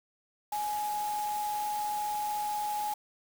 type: tone in noise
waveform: sine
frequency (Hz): 837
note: G#5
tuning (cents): +13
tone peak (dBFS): -30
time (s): 0.52-2.94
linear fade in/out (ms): 5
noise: white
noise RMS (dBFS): -43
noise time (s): 0.52-2.94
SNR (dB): +10
effects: none